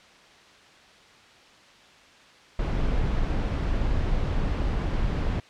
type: noise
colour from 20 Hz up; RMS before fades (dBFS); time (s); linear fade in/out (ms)
brown; -25; 2.59-5.4; 2
effects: white hiss -52 dBFS RMS until 5.49 s + low-pass 4000 Hz 12 dB/octave